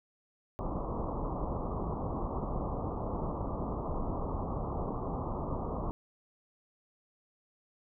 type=low-pass noise; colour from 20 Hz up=pink; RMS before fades=-35 dBFS; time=0.59-5.91 s; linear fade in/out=0 ms; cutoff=1200 Hz; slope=96 dB/octave; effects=none